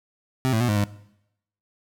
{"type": "tone with pitch steps", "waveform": "25% pulse", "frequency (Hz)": [130.5, 111.4, 121.8, 104.6, 102.3], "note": ["C3", "A2", "B2", "G#2", "G#2"], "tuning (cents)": [-4, 22, -24, 13, -26], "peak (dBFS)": -16, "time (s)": [0.45, 0.84], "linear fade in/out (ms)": 0, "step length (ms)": 78, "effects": ["noise-tail reverb RT60 0.8 s tail -19 dB re dry"]}